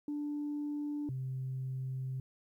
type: tone pair in turn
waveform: sine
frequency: 293.7 / 130.83 Hz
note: D4 / C3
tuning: 0 / 0 cents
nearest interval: octave + major second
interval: 1400 cents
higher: first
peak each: -33 / -34 dBFS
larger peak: first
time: 0.08-1.09 / 1.09-2.2 s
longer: second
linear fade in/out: 2 ms
effects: tanh soft clip ceiling -31 dBFS + 12-bit